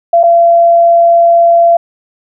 sine tone with dropouts, 681 Hz, F5, 44 cents flat, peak -3 dBFS, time 0.13-1.77 s, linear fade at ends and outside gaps 5 ms, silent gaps 0.232-0.236 s, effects none

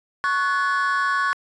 triangle chord, F# minor, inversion second, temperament equal with one note detuned, 1108.7 / 1480 / 1716.8 Hz, C#6 / F#6 / A6, 0 / 0 / -43 cents, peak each -19 / -21 / -23 dBFS, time 0.24-1.33 s, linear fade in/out 0 ms, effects tanh soft clip ceiling -13 dBFS + resampled to 22050 Hz

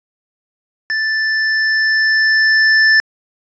square tone with level ramp, 1760 Hz, A6, in tune, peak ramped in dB -16 to -8 dBFS, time 0.9-3 s, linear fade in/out 0 ms, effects resampled to 16000 Hz

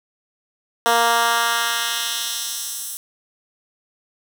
10% pulse tone with high-pass filter sweep, 233.2 Hz, A#3, 1 cent sharp, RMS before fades -21 dBFS, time 0.86-2.97 s, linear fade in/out 0 ms, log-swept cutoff 560 to 9400 Hz, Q 0.94, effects none

